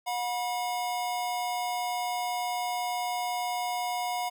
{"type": "tone pair together", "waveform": "square", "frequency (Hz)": [722, 972], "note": ["F#5", "B5"], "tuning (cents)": [-43, -28], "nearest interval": "perfect fourth", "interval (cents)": 515, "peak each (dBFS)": [-31, -35], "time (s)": [0.06, 4.3], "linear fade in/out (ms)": 20, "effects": []}